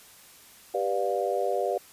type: chord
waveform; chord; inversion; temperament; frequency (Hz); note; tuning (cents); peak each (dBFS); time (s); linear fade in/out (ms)
sine; G dominant seventh; none; just; 392 / 490 / 588 / 705.6; G4 / B4 / D5 / F5; 0 / -14 / +2 / +18; -30; 0.74-1.78; 5
effects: white hiss -52 dBFS RMS until 1.92 s + resampled to 32000 Hz